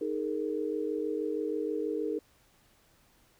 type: chord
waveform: sine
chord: D# suspended fourth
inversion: none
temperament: equal with one note detuned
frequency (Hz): 311.1 / 415.3 / 461.6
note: D#4 / G#4 / A#4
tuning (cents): 0 / 0 / -17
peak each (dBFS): -34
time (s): 0.01-2.19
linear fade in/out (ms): 5
effects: pink hiss -65 dBFS RMS until 3.39 s